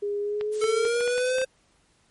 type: tone with pitch glide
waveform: sine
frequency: 408.9 to 427.3 Hz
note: G#4 to G#4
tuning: -27 to +49 cents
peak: -25 dBFS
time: 0.02-0.88 s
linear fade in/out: 10 ms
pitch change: +76 cents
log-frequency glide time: 0.2-0.56 s
type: clicks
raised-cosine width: 0.3 ms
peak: -20 dBFS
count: 8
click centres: 0.411 / 0.641 / 0.852 / 1.008 / 1.077 / 1.18 / 1.384 / 1.416 s
type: noise with tremolo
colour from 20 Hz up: blue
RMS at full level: -37 dBFS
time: 0.51-1.39 s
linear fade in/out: 50 ms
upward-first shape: sine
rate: 12 Hz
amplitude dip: 40%
type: linear sweep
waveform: square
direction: up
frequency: 440 to 523.3 Hz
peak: -23 dBFS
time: 0.61-1.45 s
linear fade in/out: 10 ms
effects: pink hiss -64 dBFS RMS until 2.1 s + MP3 48 kbps